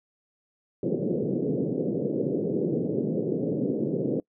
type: band-pass noise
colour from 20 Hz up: white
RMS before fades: -27 dBFS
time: 0.83-4.2 s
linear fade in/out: 2 ms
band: 130 to 490 Hz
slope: 48 dB/octave
effects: noise-tail reverb RT60 0.1 s tail -24 dB re dry